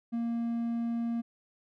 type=tone; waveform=triangle; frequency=233.1 Hz; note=A#3; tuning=in tune; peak=-27 dBFS; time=0.12-1.22 s; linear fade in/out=20 ms; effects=none

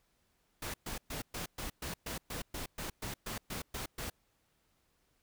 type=noise bursts; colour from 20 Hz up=pink; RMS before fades=-40 dBFS; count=15; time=0.62-4.1 s; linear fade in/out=5 ms; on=120 ms; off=120 ms; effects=pink hiss -75 dBFS RMS until 5.22 s

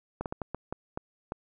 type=slowing click train; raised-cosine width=1 ms; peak=-19 dBFS; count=8; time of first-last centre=0.21-1.321 s; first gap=48 ms; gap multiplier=1.39; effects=none

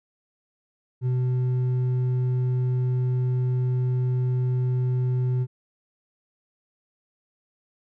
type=tone with hard clipping; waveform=sine; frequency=126.1 Hz; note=B2; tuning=36 cents sharp; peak=-22 dBFS; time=1.01-5.47 s; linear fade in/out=50 ms; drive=4 dB; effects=none

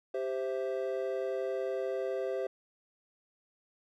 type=chord; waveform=triangle; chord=C major; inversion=second; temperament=equal; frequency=392 / 523.3 / 659.3 Hz; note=G4 / C5 / E5; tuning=0 / 0 / 0 cents; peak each=-33 / -33 / -37 dBFS; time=0.14-2.47 s; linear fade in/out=5 ms; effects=none

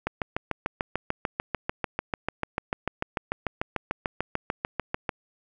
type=click train; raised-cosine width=0.5 ms; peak=-11 dBFS; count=35; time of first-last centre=0.07-5.092 s; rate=6.77 Hz; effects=none

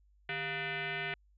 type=tone with frequency modulation; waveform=sine; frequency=152.5 Hz; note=D#3; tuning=34 cents flat; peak=-34 dBFS; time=0.29-1.14 s; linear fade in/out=2 ms; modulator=549 Hz; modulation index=4.8; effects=added 50 Hz sine -63 dBFS peak until 1.37 s

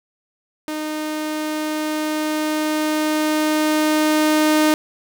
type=tone with level ramp; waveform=sawtooth; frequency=307.4 Hz; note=D#4; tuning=21 cents flat; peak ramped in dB=-20 to -9 dBFS; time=0.68-4.74 s; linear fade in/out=0 ms; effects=none

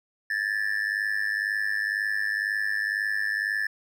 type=tone with amplitude modulation; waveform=triangle; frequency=1748 Hz; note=A6; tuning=12 cents flat; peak=-19 dBFS; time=0.3-3.67 s; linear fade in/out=5 ms; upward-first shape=sine; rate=102 Hz; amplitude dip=90%; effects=none

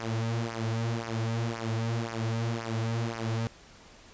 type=tone with flanger; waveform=sawtooth; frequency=114.3 Hz; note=A#2; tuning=34 cents flat; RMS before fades=-31 dBFS; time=0-3.47 s; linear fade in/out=0 ms; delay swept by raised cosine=0.25 to 6.05 ms; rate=1.9 Hz; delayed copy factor=-0.8; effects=pink hiss -53 dBFS RMS until 4.13 s + resampled to 16000 Hz

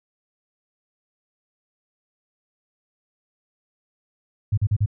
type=tone bursts; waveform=sine; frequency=103.83 Hz; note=G#2; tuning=in tune; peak=-16 dBFS; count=4; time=4.52-4.861 s; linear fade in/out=10 ms; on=56 ms; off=39 ms; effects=none

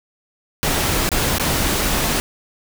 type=noise with dropouts; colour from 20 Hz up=pink; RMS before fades=-19 dBFS; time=0.63-2.2 s; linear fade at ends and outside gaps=0 ms; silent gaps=1.09-1.117 / 1.383-1.398 s; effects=none

